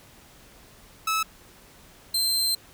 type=tone pair in turn; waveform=sawtooth; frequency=1300 / 4127 Hz; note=E6 / C8; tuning=-24 / -25 cents; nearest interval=octave + minor sixth; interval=1999 cents; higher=second; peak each=-19 / -19 dBFS; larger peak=neither; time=1.07-1.23 / 2.14-2.55 s; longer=second; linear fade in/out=5 ms; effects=pink hiss -52 dBFS RMS until 2.73 s